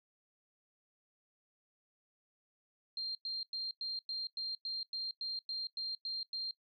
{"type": "tone bursts", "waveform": "sine", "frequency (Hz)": 4186, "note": "C8", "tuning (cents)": 0, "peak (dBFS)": -36, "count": 13, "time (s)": [2.97, 6.51], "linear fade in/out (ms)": 2, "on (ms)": 180, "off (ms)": 100, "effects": ["noise-tail reverb RT60 0.1 s tail -19 dB re dry"]}